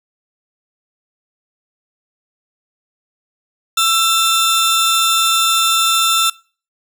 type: tone pair together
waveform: sawtooth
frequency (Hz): 1339 / 3575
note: E6 / A7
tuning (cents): +27 / +27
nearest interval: octave + perfect fourth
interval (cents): 1700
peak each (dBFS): -11 / -12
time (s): 3.77-6.3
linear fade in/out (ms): 5
effects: noise-tail reverb RT60 0.4 s tail -23 dB re dry